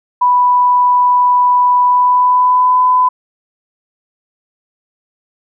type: tone with pitch glide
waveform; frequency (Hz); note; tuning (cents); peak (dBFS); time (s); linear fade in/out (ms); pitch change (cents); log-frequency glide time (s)
sine; 987.8 to 1005.1; B5 to B5; 0 to +30; -7; 0.21-3.09; 10; +30; 1.84-2.81
effects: none